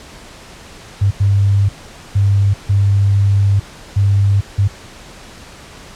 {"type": "tone bursts at uneven times", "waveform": "sine", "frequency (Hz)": 99.7, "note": "G2", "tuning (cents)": 30, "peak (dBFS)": -9, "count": 6, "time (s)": [[1.01, 1.11], [1.2, 1.69], [2.15, 2.54], [2.69, 3.6], [3.96, 4.41], [4.58, 4.68]], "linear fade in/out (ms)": 10, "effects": ["pink hiss -37 dBFS RMS until 5.95 s", "low-pass 8000 Hz 12 dB/octave"]}